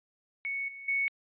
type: tone with level steps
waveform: sine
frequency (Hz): 2217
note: C#7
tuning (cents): 0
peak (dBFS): -31 / -42 / -26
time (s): 0.45-1.08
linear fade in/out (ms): 0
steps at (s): 0.68 / 0.88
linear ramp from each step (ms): 5
effects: resampled to 8000 Hz